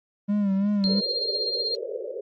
triangle tone with vibrato, 200 Hz, G3, 35 cents sharp, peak -18 dBFS, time 0.28-1.01 s, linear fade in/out 20 ms, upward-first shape sine, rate 2.9 Hz, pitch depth 68 cents each way
sine tone with tremolo, 4203 Hz, C8, 7 cents sharp, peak -22 dBFS, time 0.84-1.75 s, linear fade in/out 0 ms, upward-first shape triangle, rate 16 Hz, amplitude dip 55%
pink band-pass noise, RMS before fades -33 dBFS, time 0.87-2.21 s, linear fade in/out 5 ms, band 390 to 570 Hz, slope 96 dB/octave
effects MP3 32 kbps

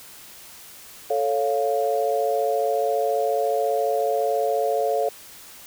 sine chord, A augmented, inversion none, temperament equal, 440 / 554.4 / 698.5 Hz, A4 / C#5 / E#5, 0 / 0 / 0 cents, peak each -24 dBFS, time 1.1-5.09 s, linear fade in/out 5 ms, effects white hiss -44 dBFS RMS until 5.66 s

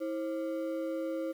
triangle ring-modulated tone, 428.9 Hz, A4, 44 cents flat, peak -27 dBFS, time 0-1.33 s, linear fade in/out 20 ms, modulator 104 Hz, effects 10-bit

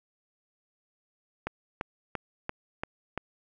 click train, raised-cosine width 0.5 ms, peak -16 dBFS, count 6, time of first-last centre 1.47-3.176 s, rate 2.93 Hz, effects none

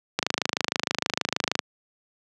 click train, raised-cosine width 0.2 ms, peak -4 dBFS, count 38, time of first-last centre 0.19-1.592 s, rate 26.4 Hz, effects high-pass 150 Hz 12 dB/octave

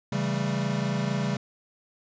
square chord, A dominant seventh, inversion first, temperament equal with one note detuned, 137.63 / 164.81 / 196 / 220 Hz, C#3 / E3 / G3 / A3, -12 / 0 / 0 / 0 cents, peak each -30 / -34 / -30 / -35 dBFS, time 0.12-1.37 s, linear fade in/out 5 ms, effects resampled to 16000 Hz

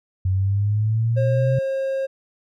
sine exponential sweep, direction up, 92.5 to 130.81 Hz, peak -17 dBFS, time 0.25-1.59 s, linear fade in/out 5 ms
triangle tone, 537 Hz, C5, 45 cents sharp, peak -19 dBFS, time 1.16-2.07 s, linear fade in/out 20 ms
effects none

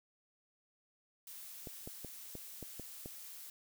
blue noise, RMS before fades -50 dBFS, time 1.27-3.5 s, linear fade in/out 2 ms
clicks, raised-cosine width 2 ms, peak -32 dBFS, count 7, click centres 1.672 / 1.875 / 2.047 / 2.353 / 2.627 / 2.797 / 3.059 s
effects none

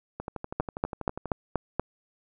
two click trains, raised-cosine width 1 ms, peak -20 / -11 dBFS, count 14 / 6, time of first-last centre 0.2-1.257 / 0.6-1.796 s, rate 12.3 / 4.18 Hz, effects none

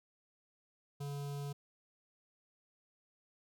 square tone with notch filter, 142.4 Hz, C#3, 47 cents sharp, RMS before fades -41 dBFS, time 1-1.53 s, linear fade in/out 10 ms, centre 1900 Hz, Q 1.2, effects none

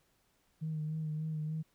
sine tone with vibrato, 155.56 Hz, D#3, in tune, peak -33 dBFS, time 0.61-1.63 s, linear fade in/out 20 ms, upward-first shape sine, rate 3.4 Hz, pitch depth 31 cents each way, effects tanh soft clip ceiling -29 dBFS + pink hiss -73 dBFS RMS until 1.74 s

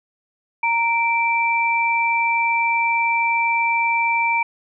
sine tone pair together, 928.2 / 2339 Hz, A#5 / D7, -8 / -8 cents, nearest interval octave + major third, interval 1600 cents, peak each -19 dBFS, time 0.63-4.43 s, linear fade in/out 5 ms, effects none

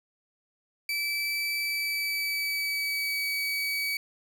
30% pulse tone with pitch glide, 2314 to 2273 Hz, D7 to C#7, -26 to +43 cents, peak -25 dBFS, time 0.89-3.97 s, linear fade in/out 2 ms, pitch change -31 cents, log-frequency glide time 1.58-3.32 s, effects none

